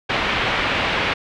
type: low-pass noise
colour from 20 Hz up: white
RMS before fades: -21 dBFS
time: 0.09-1.14 s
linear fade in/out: 10 ms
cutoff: 3000 Hz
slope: 24 dB/octave
effects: none